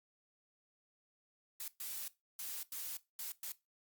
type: noise bursts at uneven times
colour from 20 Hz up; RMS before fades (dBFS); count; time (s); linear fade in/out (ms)
blue; -43; 6; 1.6-1.68 / 1.8-2.08 / 2.39-2.63 / 2.72-2.97 / 3.19-3.32 / 3.43-3.52; 2
effects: noise-tail reverb RT60 0.2 s tail -17 dB re dry + Opus 48 kbps